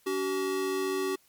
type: tone pair together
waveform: square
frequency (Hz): 284.7 / 380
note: C#4 / F#4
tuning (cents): +46 / +46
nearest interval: perfect fourth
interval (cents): 500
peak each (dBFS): -36 / -29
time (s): 0.06-1.16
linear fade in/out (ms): 10
effects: white hiss -64 dBFS RMS until 1.28 s + MP3 96 kbps